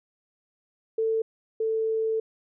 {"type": "tone pair in turn", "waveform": "sine", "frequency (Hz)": [445.7, 443.6], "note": ["A4", "A4"], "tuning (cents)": [22, 14], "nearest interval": "unison", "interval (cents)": 8, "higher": "first", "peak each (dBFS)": [-22, -23], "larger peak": "first", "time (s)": [[0.98, 1.22], [1.6, 2.2]], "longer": "second", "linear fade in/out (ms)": 5, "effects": []}